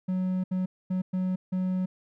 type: tone bursts at uneven times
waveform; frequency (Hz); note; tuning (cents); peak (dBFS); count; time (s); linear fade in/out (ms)
triangle; 185; F#3; 0; -23; 5; 0.08-0.44 / 0.51-0.66 / 0.9-1.02 / 1.13-1.36 / 1.52-1.86; 10
effects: none